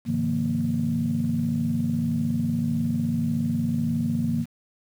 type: tone cluster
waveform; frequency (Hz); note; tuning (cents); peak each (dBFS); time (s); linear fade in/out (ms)
sine; 103.4 / 135.3 / 157 / 177 / 233.3; G#2 / C#3 / D#3 / F3 / A#3; -7 / -42 / +16 / +23 / +2; -32 / -32 / -28 / -30 / -24; 0.05-4.46; 50
effects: tanh soft clip ceiling -13 dBFS + 8-bit